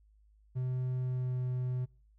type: tone with pitch glide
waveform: triangle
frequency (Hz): 127.4 to 126.23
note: C3 to B2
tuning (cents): -46 to +38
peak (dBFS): -29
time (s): 0.55-1.86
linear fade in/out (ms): 20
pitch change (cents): -16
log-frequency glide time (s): 0.97-1.43
effects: noise-tail reverb RT60 0.4 s tail -25 dB re dry + added 52 Hz sine -61 dBFS peak until 2.18 s